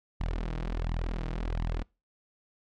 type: tone with flanger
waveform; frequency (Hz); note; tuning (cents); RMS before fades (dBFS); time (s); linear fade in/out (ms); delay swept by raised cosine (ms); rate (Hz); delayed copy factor
sawtooth; 41.1; E1; -4; -32; 0.2-1.83; 10; 0.98 to 6.48; 1.4; +0.8
effects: noise-tail reverb RT60 0.3 s tail -26 dB re dry + low-pass 4000 Hz 12 dB/octave